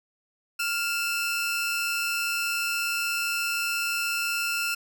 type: tone pair together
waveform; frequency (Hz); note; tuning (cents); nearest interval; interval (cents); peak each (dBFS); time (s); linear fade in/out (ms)
sawtooth; 1396.9 / 2637; F6 / E7; 0 / 0; major seventh; 1100; -25; 0.59-4.75; 10
effects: none